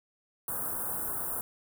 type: band-stop noise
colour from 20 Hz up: white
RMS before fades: -34 dBFS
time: 0.48-1.41 s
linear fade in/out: 2 ms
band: 1500 to 9100 Hz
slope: 48 dB/octave
effects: none